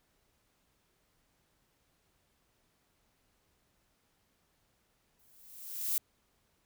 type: noise with exponential growth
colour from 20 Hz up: violet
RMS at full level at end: -29 dBFS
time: 5.19-5.98 s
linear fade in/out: 2 ms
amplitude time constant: 170 ms
effects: pink hiss -74 dBFS RMS until 6.65 s